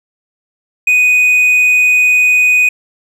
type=tone; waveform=triangle; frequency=2489 Hz; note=D#7; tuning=in tune; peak=-5 dBFS; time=0.87-2.69 s; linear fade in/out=5 ms; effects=none